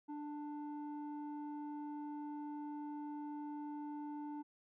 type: tone with low-pass filter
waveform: square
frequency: 295.3 Hz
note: D4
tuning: 10 cents sharp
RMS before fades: -45 dBFS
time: 0.08-4.43 s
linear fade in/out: 20 ms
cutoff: 710 Hz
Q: 7.4
effects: none